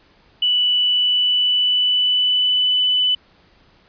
sine tone with pitch glide, 2964 to 2995 Hz, F#7 to F#7, +2 to +20 cents, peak -14 dBFS, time 0.42-3.15 s, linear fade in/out 5 ms, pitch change +18 cents, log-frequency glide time 0.67-2.77 s, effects pink hiss -54 dBFS RMS until 3.88 s + resampled to 11025 Hz

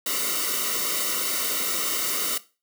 white noise with comb filter, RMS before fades -26 dBFS, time 0.06-2.38 s, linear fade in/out 5 ms, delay 1.2 ms, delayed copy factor -0.85, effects noise-tail reverb RT60 0.3 s tail -17 dB re dry + high-pass 200 Hz 12 dB/octave

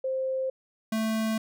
sine / square tone pair in turn, 525 / 220.7 Hz, C5 / A3, +6 / +5 cents, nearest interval octave + minor third, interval 1501 cents, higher first, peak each -26 / -26 dBFS, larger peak neither, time 0.04-0.5 / 0.92-1.38 s, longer neither, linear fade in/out 5 ms, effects none

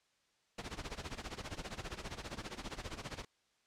pink noise with tremolo, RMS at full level -41 dBFS, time 0.58-3.25 s, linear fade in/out 5 ms, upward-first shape sine, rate 15 Hz, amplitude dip 85%, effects white hiss -75 dBFS RMS until 3.66 s + low-pass 6000 Hz 12 dB/octave

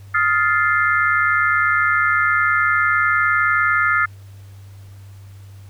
sine chord, F dominant seventh, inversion third, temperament just, 1257.2 / 1396.9 / 1746.1 / 2095 Hz, Eb6 / F6 / A6 / C7, +18 / 0 / -14 / +2 cents, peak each -20 / -18 / -20 / -22 dBFS, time 0.14-4.06 s, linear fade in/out 10 ms, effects added 98 Hz sine -37 dBFS peak until 5.69 s + pink hiss -53 dBFS RMS until 5.69 s

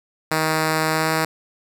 5% pulse tone with pitch glide, 157.8 to 159.36 Hz, D#3 to D#3, +25 to +42 cents, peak -7 dBFS, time 0.31-1.25 s, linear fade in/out 5 ms, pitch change +17 cents, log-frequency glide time 0.91-1.1 s, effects none

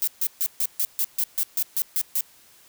violet noise bursts, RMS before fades -23 dBFS, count 12, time 0.02-2.208 s, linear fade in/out 0 ms, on 54 ms, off 140 ms, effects white hiss -54 dBFS RMS until 2.68 s

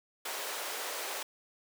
pink high-pass noise, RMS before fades -38 dBFS, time 0.25-1.23 s, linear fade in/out 5 ms, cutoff 450 Hz, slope 24 dB/octave, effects none

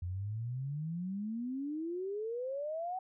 sine exponential sweep, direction up, 85.7 to 761 Hz, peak -35 dBFS, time 0.02-2.99 s, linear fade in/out 5 ms, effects none

